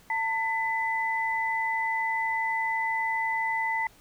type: tone pair together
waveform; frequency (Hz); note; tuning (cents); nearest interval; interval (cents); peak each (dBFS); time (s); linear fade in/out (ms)
sine; 897 / 2003; A5 / B6; +33 / +24; octave + major second; 1391; -28; 0.1-3.87; 2
effects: pink hiss -57 dBFS RMS until 4 s